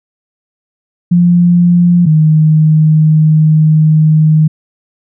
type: tone pair in turn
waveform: sine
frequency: 174.61 / 155.6 Hz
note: F3 / D#3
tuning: 0 / 0 cents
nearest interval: major second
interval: 200 cents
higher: first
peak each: -4 dBFS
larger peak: neither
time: 1.11-2.06 / 2.06-4.48 s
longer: second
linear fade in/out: 10 ms
effects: none